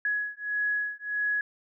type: beating tone pair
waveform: sine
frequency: 1678 / 1679.6 Hz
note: G#6 / G#6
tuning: +17 / +19 cents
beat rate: 1.6 Hz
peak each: -30 dBFS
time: 0.05-1.41 s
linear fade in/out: 2 ms
effects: none